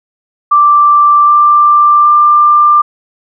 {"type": "tone with pitch steps", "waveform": "sine", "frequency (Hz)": [1174.7, 1182.2, 1189.7], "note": ["D6", "D6", "D6"], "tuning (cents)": [0, 11, 22], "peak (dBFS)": -3, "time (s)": [0.51, 2.82], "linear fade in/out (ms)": 10, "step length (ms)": 770, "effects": []}